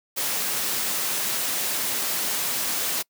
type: noise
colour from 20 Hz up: white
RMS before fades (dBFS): -26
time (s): 0.16-3.03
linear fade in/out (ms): 20
effects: noise-tail reverb RT60 0.1 s tail -26 dB re dry + high-pass 150 Hz 12 dB/octave